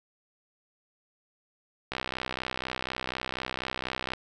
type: click train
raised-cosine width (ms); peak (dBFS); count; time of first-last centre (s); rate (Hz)
0.3; -15; 143; 1.92-4.135; 64.1
effects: none